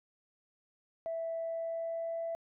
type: tone with pitch glide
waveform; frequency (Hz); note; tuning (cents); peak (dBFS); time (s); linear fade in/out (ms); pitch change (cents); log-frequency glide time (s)
sine; 659.3 to 664.7; E5 to E5; 0 to +14; -33; 1.06-2.35; 0; +14; 1.36-2.2
effects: tanh soft clip ceiling -29 dBFS